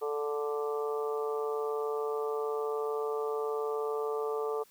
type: harmonic tone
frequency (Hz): 146.83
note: D3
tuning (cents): 0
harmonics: 3 / 4 / 5 / 6 / 7 / 8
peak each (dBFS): -31 / -43 / -43 / -43 / -47 / -40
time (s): 0.01-4.64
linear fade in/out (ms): 20
effects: white hiss -62 dBFS RMS until 4.7 s